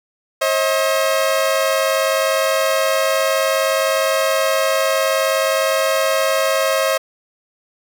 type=tone pair together; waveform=sawtooth; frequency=537.6 / 637 Hz; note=C5 / D#5; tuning=+47 / +41 cents; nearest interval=minor third; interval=294 cents; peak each=-14 dBFS; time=0.41-6.98 s; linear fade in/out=10 ms; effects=none